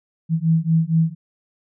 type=beating tone pair; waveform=sine; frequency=160.6 / 164.9 Hz; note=E3 / E3; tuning=-45 / +1 cents; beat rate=4.3 Hz; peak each=-18 dBFS; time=0.29-1.15 s; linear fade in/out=50 ms; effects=none